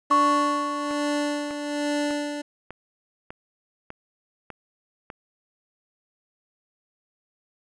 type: tone with tremolo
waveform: 25% pulse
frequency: 292.8 Hz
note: D4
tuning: 5 cents flat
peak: -19 dBFS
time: 0.1-2.42 s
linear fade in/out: 10 ms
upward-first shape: sine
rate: 1.2 Hz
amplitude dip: 55%
type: tone with exponential decay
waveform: sine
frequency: 1111 Hz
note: C#6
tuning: 4 cents sharp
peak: -15 dBFS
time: 0.11-2.05 s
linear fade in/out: 2 ms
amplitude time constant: 420 ms
type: click train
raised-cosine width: 0.5 ms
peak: -22 dBFS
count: 8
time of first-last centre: 0.91-5.102 s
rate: 1.67 Hz
effects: resampled to 22050 Hz